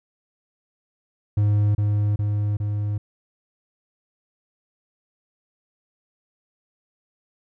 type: tone with echo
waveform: triangle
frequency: 103.83 Hz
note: G#2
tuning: in tune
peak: -14 dBFS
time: 1.37-1.75 s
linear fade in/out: 5 ms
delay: 410 ms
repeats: 3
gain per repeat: -2 dB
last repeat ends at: 2.98 s
effects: none